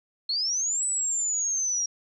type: linear two-way sweep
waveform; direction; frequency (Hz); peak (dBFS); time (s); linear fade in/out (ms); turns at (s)
sine; up then down; 4186 to 8000 to 5630; -24; 0.29-1.86; 5; 0.86
effects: none

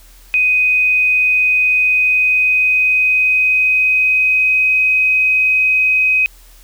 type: tone with pitch glide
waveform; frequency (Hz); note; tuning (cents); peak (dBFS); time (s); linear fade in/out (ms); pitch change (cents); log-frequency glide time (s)
sine; 2502 to 2521; D#7 to D#7; +9 to +22; -10; 0.34-6.26; 0; +13; 1.8-4.77
effects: added 41 Hz sine -41 dBFS peak until 6.63 s + white hiss -47 dBFS RMS until 6.63 s

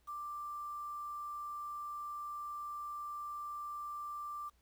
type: tone with quantisation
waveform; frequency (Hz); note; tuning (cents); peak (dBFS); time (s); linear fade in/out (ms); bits
sine; 1180; D6; +8; -40; 0.07-4.5; 20; 10
effects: added 60 Hz sine -70 dBFS peak until 4.61 s + pink hiss -75 dBFS RMS until 4.61 s

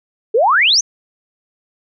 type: exponential sweep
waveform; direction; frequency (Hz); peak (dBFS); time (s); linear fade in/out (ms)
sine; up; 408.5 to 6500; -9; 0.34-0.81; 10
effects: none

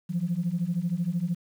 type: beating tone pair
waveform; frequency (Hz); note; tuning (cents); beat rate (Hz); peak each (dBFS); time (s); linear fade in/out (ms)
sine; 166.4 / 179.4; E3 / F3; +17 / +47; 13; -28 / -27; 0.09-1.35; 20
effects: tanh soft clip ceiling -18 dBFS + 9-bit

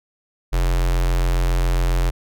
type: tone with notch filter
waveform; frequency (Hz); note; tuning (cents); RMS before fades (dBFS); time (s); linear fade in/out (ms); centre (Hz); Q
square; 43.65; F1; 0; -18; 0.52-2.11; 20; 210; 1.5
effects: none

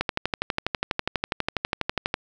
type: click train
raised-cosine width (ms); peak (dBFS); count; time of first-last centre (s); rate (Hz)
0.3; -7; 27; 0.01-2.141; 12.2
effects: none

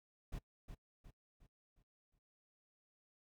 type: noise with echo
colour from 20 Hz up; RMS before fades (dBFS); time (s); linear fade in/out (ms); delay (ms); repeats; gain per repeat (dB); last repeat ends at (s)
brown; -43; 0.32-0.39; 10; 360; 5; -7; 2.19
effects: noise-tail reverb RT60 0.1 s tail -22 dB re dry

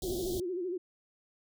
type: band-stop noise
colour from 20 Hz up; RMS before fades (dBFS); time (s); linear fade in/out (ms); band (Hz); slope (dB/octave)
pink; -39; 0.02-0.4; 2; 750 to 3200; 96
type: tone with vibrato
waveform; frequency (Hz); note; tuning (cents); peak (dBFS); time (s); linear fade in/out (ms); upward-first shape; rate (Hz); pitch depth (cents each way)
sine; 360; F#4; -47; -32; 0.03-0.78; 10; sine; 13; 93
effects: none

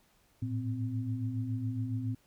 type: tone cluster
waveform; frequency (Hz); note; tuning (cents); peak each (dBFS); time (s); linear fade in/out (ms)
sine; 105.9 / 113.1 / 258.5; G#2 / A2 / C4; +34 / +48 / -21; -40 / -33 / -37; 0.42-2.15; 5
effects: pink hiss -68 dBFS RMS until 2.26 s

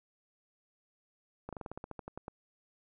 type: slowing click train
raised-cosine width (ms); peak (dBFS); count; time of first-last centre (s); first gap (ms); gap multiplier
1; -27; 13; 1.49-2.281; 37; 1.1
effects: none

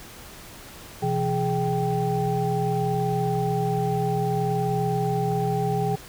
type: tone cluster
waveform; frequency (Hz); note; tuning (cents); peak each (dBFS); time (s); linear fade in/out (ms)
sine; 127.7 / 168.3 / 417.2 / 780; C3 / E3 / G#4 / G5; -42 / +36 / +8 / -9; -27; 1.02-5.96; 10
effects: pink hiss -43 dBFS RMS until 6.08 s

